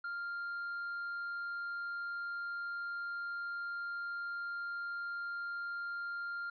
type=tone with tanh clipping; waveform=sine; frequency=1396.9 Hz; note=F6; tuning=in tune; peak=-38 dBFS; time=0.04-6.5 s; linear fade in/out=5 ms; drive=2 dB; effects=resampled to 11025 Hz